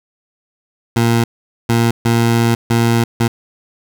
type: tone bursts at uneven times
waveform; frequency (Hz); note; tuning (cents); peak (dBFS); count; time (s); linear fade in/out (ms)
20% pulse; 116.54; A#2; 0; -6; 5; 0.96-1.24 / 1.69-1.91 / 2.05-2.55 / 2.7-3.04 / 3.2-3.28; 5
effects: none